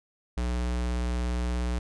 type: tone with vibrato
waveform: square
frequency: 60.6 Hz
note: B1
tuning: 32 cents flat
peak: -27 dBFS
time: 0.37-1.79 s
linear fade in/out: 5 ms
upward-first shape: sine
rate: 17 Hz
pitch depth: 10 cents each way
effects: resampled to 22050 Hz